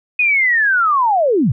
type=linear sweep; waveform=sine; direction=down; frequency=2513 to 95 Hz; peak=-11 dBFS; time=0.19-1.52 s; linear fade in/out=5 ms; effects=none